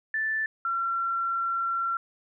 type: tone pair in turn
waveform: sine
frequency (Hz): 1760 / 1362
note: A6 / F6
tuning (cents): 0 / -44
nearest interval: major third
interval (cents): 444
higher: first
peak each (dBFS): -25 / -25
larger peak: neither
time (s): 0.14-0.46 / 0.65-1.97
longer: second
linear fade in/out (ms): 2
effects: none